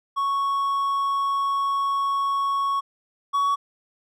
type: tone pair in turn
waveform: triangle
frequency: 1108.7 / 1124.2 Hz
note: C#6 / C#6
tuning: 0 / +24 cents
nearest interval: unison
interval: 24 cents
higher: second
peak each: -19 / -17 dBFS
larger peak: second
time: 0.16-2.81 / 3.33-3.56 s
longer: first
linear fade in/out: 20 ms
effects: none

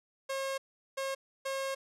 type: tone bursts at uneven times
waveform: sawtooth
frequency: 540 Hz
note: C#5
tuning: 45 cents flat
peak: -29 dBFS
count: 3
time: 0.29-0.58 / 0.97-1.15 / 1.45-1.75 s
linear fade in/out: 10 ms
effects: low-pass 11000 Hz 12 dB/octave

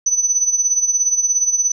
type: tone with tremolo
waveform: sine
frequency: 6000 Hz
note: F#8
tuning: 23 cents sharp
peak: -11 dBFS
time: 0.06-1.72 s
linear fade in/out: 5 ms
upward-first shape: sine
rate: 17 Hz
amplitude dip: 70%
effects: none

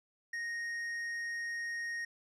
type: tone with tanh clipping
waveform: sine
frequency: 1864.7 Hz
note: A#6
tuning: in tune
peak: -37 dBFS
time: 0.33-2.05 s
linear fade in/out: 5 ms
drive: 7 dB
effects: none

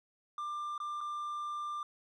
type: tone with dropouts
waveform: triangle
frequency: 1190 Hz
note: D6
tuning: 22 cents sharp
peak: -34 dBFS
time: 0.38-1.83 s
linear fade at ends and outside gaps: 2 ms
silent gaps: 0.779-0.801 / 1.007-1.011 s
effects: resampled to 24000 Hz

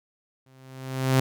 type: tone with exponential growth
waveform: sawtooth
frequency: 131.4 Hz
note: C3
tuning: 8 cents sharp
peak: -12 dBFS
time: 0.46-1.2 s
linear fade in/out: 5 ms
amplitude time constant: 160 ms
effects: none

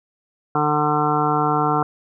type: harmonic tone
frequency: 150 Hz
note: D3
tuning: 37 cents sharp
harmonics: 1 / 2 / 3 / 5 / 6 / 7 / 8 / 9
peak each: -25 / -25 / -25 / -22 / -26 / -25 / -27 / -24 dBFS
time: 0.55-1.83 s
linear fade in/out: 2 ms
effects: none

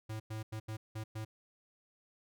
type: tone bursts at uneven times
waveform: square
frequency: 109.3 Hz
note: A2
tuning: 11 cents flat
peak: -39 dBFS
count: 6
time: 0.09-0.2 / 0.3-0.43 / 0.52-0.6 / 0.68-0.77 / 0.95-1.04 / 1.15-1.25 s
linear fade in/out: 10 ms
effects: none

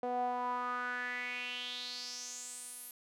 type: tone with band-pass filter sweep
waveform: sawtooth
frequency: 246.9 Hz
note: B3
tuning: in tune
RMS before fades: -39 dBFS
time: 0.03-2.91 s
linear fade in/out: 2 ms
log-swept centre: 610 to 12000 Hz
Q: 5.4
effects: none

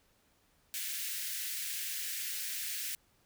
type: high-pass noise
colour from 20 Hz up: white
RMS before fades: -38 dBFS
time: 0.74-2.95 s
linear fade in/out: 0 ms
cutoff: 1600 Hz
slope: 48 dB/octave
effects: pink hiss -70 dBFS RMS until 3.25 s

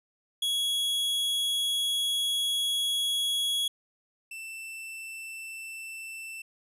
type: tone pair in turn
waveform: 45% pulse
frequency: 3340 / 2666 Hz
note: G#7 / E7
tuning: +9 / +19 cents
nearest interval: major third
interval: 390 cents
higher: first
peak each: -26 / -38 dBFS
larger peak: first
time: 0.42-3.68 / 4.31-6.42 s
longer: first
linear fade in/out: 5 ms
effects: resampled to 32000 Hz

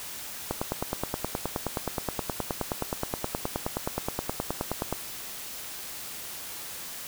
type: click train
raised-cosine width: 1 ms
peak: -13 dBFS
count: 43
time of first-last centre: 0.51-4.926 s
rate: 9.51 Hz
effects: white hiss -39 dBFS RMS until 7.07 s

